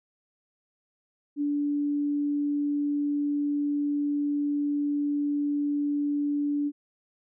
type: tone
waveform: sine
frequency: 290 Hz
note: D4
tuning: 22 cents flat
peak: -24 dBFS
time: 1.36-6.72 s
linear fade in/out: 50 ms
effects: none